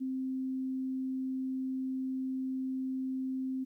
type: tone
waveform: sine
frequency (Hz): 261.6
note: C4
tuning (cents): 0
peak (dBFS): -32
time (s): 0-3.65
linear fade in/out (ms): 20
effects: 12-bit